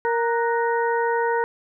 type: harmonic tone with a mistuned harmonic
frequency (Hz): 466.2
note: A#4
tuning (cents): 0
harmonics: 1 / 2 / 3 / 4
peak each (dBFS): -22 / -23 / -29 / -31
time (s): 0.05-1.44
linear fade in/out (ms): 0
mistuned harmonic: 3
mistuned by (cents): +95
effects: none